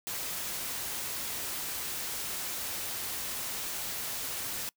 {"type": "noise", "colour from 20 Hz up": "white", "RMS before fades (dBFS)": -36, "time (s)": [0.07, 4.69], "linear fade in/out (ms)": 0, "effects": ["noise-tail reverb RT60 0.1 s tail -25 dB re dry"]}